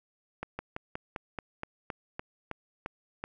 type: slowing click train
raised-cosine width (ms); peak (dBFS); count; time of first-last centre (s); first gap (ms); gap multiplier
0.5; -20; 12; 0.43-3.24; 160; 1.09
effects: none